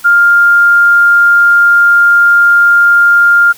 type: tone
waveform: sine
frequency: 1402 Hz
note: F6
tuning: 6 cents sharp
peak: -3 dBFS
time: 0.04-3.53 s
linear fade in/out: 20 ms
effects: white hiss -36 dBFS RMS until 3.57 s